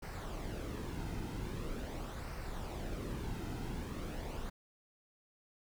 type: noise with flanger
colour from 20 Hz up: brown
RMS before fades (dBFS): -41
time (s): 0.02-4.5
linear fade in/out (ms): 10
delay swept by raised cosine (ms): 0.28 to 1.78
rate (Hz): 0.43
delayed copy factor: -0.5
effects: none